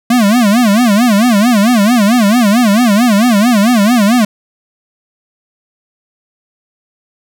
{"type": "tone with vibrato", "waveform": "square", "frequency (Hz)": 222.7, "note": "A3", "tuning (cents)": 21, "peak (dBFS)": -7, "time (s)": [0.1, 4.25], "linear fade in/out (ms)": 5, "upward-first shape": "sine", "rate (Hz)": 4.5, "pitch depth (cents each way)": 210, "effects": []}